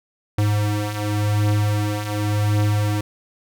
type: beating tone pair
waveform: square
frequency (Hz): 103.83 / 104.73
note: G#2 / G#2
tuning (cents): 0 / +15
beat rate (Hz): 0.9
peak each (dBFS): -25 / -20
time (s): 0.38-3.01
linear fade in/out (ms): 5
effects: none